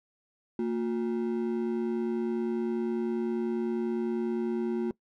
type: ring-modulated tone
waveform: triangle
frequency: 293.7 Hz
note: D4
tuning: in tune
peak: -22 dBFS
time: 0.59-4.91 s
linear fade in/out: 2 ms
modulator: 65 Hz
effects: noise-tail reverb RT60 0.1 s tail -21 dB re dry